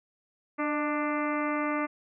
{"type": "harmonic tone with a mistuned harmonic", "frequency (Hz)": 295.6, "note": "D4", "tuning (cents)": 11, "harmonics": [1, 2, 3, 4, 5, 6, 7, 8, 9], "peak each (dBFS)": [-30, -34, -38, -33, -40, -43, -37, -44, -49], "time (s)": [0.58, 1.87], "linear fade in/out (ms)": 20, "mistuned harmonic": 2, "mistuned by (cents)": 38, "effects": []}